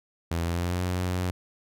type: tone with pitch glide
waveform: sawtooth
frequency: 84 to 90.55 Hz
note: E2 to F#2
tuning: +33 to -37 cents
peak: -22 dBFS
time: 0.31-1.31 s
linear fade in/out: 5 ms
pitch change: +130 cents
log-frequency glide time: 0.42-0.82 s
effects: none